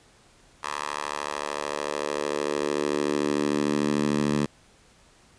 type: tone with high-pass filter sweep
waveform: 10% pulse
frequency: 73.42 Hz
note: D2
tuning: in tune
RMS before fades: -27 dBFS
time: 0.63-4.46 s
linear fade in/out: 5 ms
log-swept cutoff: 1000 to 180 Hz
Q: 1.8
effects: pink hiss -57 dBFS RMS until 5.38 s + resampled to 22050 Hz